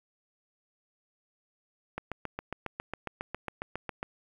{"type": "click train", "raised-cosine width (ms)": 0.5, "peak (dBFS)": -19, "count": 16, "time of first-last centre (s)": [1.98, 4.029], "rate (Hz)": 7.32, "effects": ["9-bit"]}